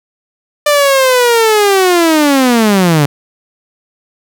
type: linear sweep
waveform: sawtooth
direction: down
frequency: 596 to 138.6 Hz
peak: -3 dBFS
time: 0.66-3.06 s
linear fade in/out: 5 ms
effects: none